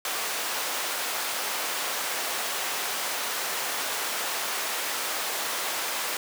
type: high-pass noise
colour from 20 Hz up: pink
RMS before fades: -30 dBFS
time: 0.05-6.17 s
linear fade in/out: 2 ms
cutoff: 670 Hz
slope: 12 dB/octave
effects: none